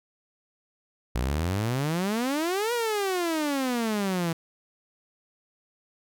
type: exponential two-way sweep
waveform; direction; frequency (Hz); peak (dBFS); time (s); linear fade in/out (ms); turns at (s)
sawtooth; up then down; 56.9 to 487.7 to 162.1; -21; 1.15-4.33; 5; 2.73
effects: none